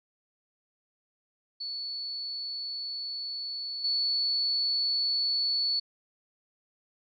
sine tone with level steps, 4435 Hz, C#8, in tune, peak -33 / -25 dBFS, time 1.6-5.8 s, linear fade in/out 10 ms, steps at 3.84 s, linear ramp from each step 5 ms, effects none

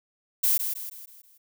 violet noise with echo, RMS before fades -22 dBFS, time 0.43-0.58 s, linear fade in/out 10 ms, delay 160 ms, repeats 5, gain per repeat -7 dB, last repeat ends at 1.38 s, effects none

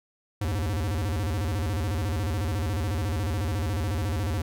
square tone with vibrato, 90 Hz, F#2, 47 cents flat, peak -26 dBFS, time 0.41-4.42 s, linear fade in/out 5 ms, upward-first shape square, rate 14 Hz, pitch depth 250 cents each way, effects none

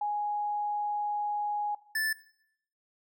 sine / square tone pair in turn, 830.6 / 1754.4 Hz, G#5 / A6, 0 / -6 cents, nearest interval octave + minor second, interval 1294 cents, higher second, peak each -28 dBFS, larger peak neither, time 0.01-1.75 / 1.95-2.13 s, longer first, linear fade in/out 5 ms, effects noise-tail reverb RT60 0.7 s tail -19 dB re dry

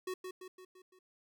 square tone with echo, 370 Hz, F#4, in tune, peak -37 dBFS, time 0.07-0.14 s, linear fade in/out 5 ms, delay 170 ms, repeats 5, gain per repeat -5 dB, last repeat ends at 0.99 s, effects none

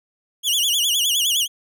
sawtooth tone with vibrato, 3123 Hz, G7, 7 cents flat, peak -14 dBFS, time 0.43-1.48 s, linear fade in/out 50 ms, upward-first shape sine, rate 9.7 Hz, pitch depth 180 cents each way, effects none

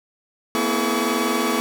sawtooth tone cluster, 231.8 / 252.9 / 330 / 423.3 / 1134 Hz, A#3 / B3 / E4 / G#4 / C#6, -10 / +41 / +2 / +33 / +39 cents, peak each -22 dBFS, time 0.55-1.6 s, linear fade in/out 0 ms, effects 8-bit

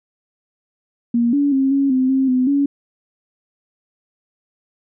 sine tone with pitch steps, 236.2 / 285.1 / 268.5 / 276.4 / 258.7 / 266.1 / 254.2 / 281.8 Hz, A#3 / C#4 / C4 / C#4 / C4 / C4 / C4 / C#4, +23 / +49 / +45 / -5 / -19 / +29 / -50 / +29 cents, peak -13 dBFS, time 1.14-2.66 s, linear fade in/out 5 ms, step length 190 ms, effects none

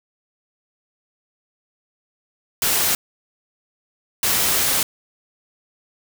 white noise bursts at uneven times, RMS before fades -19 dBFS, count 2, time 2.62-2.95 / 4.23-4.83 s, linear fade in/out 2 ms, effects none

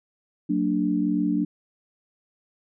sine chord, Gb augmented, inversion none, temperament equal with one note detuned, 185 / 227.9 / 293.7 Hz, Gb3 / Bb3 / D4, 0 / -39 / 0 cents, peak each -26 / -27 / -23 dBFS, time 0.49-1.45 s, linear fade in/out 10 ms, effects none

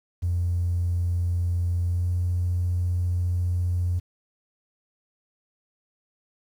triangle tone with pitch glide, 87.31 to 88.53 Hz, F2 to F2, 0 to +24 cents, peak -18 dBFS, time 0.22-4 s, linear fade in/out 20 ms, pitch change +24 cents, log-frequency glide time 1.89-2.07 s, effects tanh soft clip ceiling -19 dBFS + 9-bit

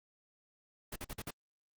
pink noise bursts, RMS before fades -41 dBFS, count 5, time 0.92-1.307 s, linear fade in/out 5 ms, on 39 ms, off 48 ms, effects Opus 32 kbps

